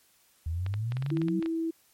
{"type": "exponential sweep", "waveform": "sine", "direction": "up", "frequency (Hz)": [77.78, 191.8], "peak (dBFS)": -28, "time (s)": [0.46, 1.4], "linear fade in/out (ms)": 5}
{"type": "clicks", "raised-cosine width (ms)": 0.3, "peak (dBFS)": -24, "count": 12, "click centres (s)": [0.664, 0.74, 0.921, 0.969, 1.024, 1.063, 1.103, 1.171, 1.217, 1.284, 1.426, 1.46]}
{"type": "tone", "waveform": "sine", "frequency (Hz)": 327.3, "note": "E4", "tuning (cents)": -12, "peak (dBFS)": -27, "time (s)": [1.11, 1.71], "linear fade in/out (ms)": 10}
{"effects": ["white hiss -64 dBFS RMS until 1.93 s", "MP3 64 kbps"]}